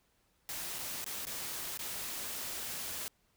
white noise with dropouts, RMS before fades -40 dBFS, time 0.49-3.08 s, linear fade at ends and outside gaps 0 ms, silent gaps 0.785-0.789 / 1.043-1.063 / 1.252-1.269 / 1.774-1.792 s, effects pink hiss -73 dBFS RMS until 3.36 s

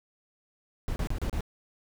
brown noise bursts, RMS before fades -30 dBFS, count 5, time 0.88-1.408 s, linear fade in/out 0 ms, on 80 ms, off 32 ms, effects none

